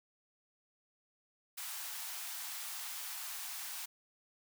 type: high-pass noise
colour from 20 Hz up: white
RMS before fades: -43 dBFS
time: 1.57-3.86 s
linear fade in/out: 10 ms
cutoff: 710 Hz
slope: 48 dB/octave
effects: none